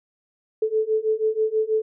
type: beating tone pair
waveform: sine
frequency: 433.3 / 439.5 Hz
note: A4 / A4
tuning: -27 / -2 cents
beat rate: 6.2 Hz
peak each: -23 / -22 dBFS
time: 0.62-1.82 s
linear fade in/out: 5 ms
effects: none